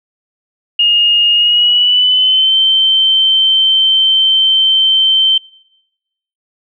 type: tone with pitch glide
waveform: sine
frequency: 2848 to 3106 Hz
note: F7 to G7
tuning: +33 to -17 cents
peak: -7 dBFS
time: 0.79-5.38 s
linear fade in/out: 5 ms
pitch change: +150 cents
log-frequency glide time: 1.33-2.57 s
effects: noise-tail reverb RT60 1.0 s tail -26 dB re dry